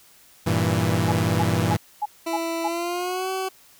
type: chord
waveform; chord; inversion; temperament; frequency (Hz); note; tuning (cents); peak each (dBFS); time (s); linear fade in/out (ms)
sawtooth; E diminished; first; equal; 98 / 116.54 / 164.81; G2 / Bb2 / E3; 0 / 0 / 0; -20; 0.46-1.77; 10
type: tone bursts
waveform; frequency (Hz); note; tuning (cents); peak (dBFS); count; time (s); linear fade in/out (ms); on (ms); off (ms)
sine; 837; G#5; +13; -21; 6; 1.08-2.682; 10; 42; 270
type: tone with pitch glide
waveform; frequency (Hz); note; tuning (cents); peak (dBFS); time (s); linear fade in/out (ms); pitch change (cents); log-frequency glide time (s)
20% pulse; 331.6 to 378.7; E4 to F#4; +10 to +40; -20; 2.26-3.49; 10; +230; 2.64-3.3
effects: white hiss -53 dBFS RMS until 3.79 s